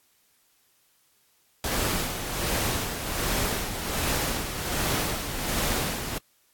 pink noise with tremolo, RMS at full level -26 dBFS, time 1.64-6.18 s, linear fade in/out 2 ms, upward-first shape sine, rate 1.3 Hz, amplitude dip 55%, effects white hiss -65 dBFS RMS until 6.53 s + AAC 64 kbps

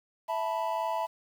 triangle chord, E suspended fourth, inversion none, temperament equal with one note detuned, 659.3 / 880 / 983.8 Hz, E5 / A5 / B5, 0 / 0 / -7 cents, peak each -31 dBFS, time 0.28-1.07 s, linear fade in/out 20 ms, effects 9-bit

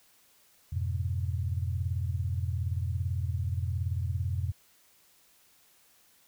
sine chord, F diminished, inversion none, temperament just, 87.31 / 104.77 / 125.72 Hz, F2 / Ab2 / Cb3, 0 / +16 / +31 cents, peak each -30 / -35 / -35 dBFS, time 0.72-4.52 s, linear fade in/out 10 ms, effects white hiss -63 dBFS RMS until 6.27 s

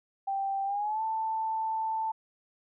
sine tone with pitch glide, 784 to 885.1 Hz, G5 to A5, 0 to +10 cents, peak -28 dBFS, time 0.27-2.12 s, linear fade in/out 10 ms, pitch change +210 cents, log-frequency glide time 0.65-1.02 s, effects none

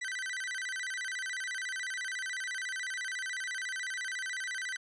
40% pulse tone with vibrato, 1745 Hz, A6, 15 cents flat, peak -34 dBFS, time 0.01-4.77 s, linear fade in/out 10 ms, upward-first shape square, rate 14 Hz, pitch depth 210 cents each way, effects resampled to 24000 Hz

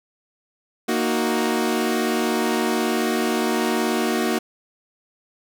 sawtooth chord, D# minor, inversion second, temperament equal, 233.1 / 311.1 / 370 Hz, A#3 / D#4 / F#4, 0 / 0 / 0 cents, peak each -19 / -22 / -20 dBFS, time 0.88-4.39 s, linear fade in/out 10 ms, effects none

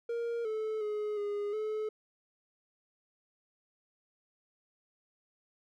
triangle tone with pitch steps, 468.2 / 435.3 / 421.6 / 410.8 / 430.6 Hz, A#4 / A4 / G#4 / G#4 / A4, +8 / -19 / +26 / -19 / -37 cents, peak -30 dBFS, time 0.09-1.89 s, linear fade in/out 5 ms, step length 360 ms, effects none

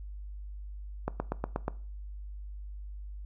click train, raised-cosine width 1 ms, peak -16 dBFS, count 6, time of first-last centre 1.08-1.681 s, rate 8.32 Hz, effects noise-tail reverb RT60 0.4 s tail -19 dB re dry + added 50 Hz sine -39 dBFS peak until 3.25 s

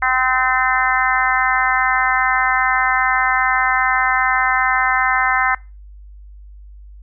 harmonic tone, 257.5 Hz, C4, 28 cents flat, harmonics 3 / 4 / 5 / 6 / 7 / 8, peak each -21 / -21 / -21 / -21 / -21 / -21 dBFS, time 0.02-5.55 s, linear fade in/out 5 ms, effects noise-tail reverb RT60 0.3 s tail -24 dB re dry + added 50 Hz sine -36 dBFS peak until 7.02 s

